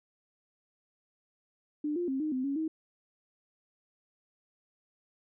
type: tone with pitch steps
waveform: sine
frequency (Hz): 298.4 / 350.8 / 266.8 / 308 / 257.7 / 278.2 / 317.3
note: D4 / F4 / C4 / D#4 / C4 / C#4 / D#4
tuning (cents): +28 / +8 / +34 / -17 / -26 / +6 / +34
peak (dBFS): -29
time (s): 1.84-2.68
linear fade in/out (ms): 5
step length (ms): 120
effects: none